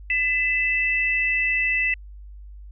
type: tone pair together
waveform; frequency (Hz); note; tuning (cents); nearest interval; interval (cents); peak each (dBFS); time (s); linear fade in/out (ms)
sine; 2007 / 2641; B6 / E7; +27 / +3; perfect fourth; 476; -22; 0.1-1.94; 2
effects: added 50 Hz sine -38 dBFS peak until 2.71 s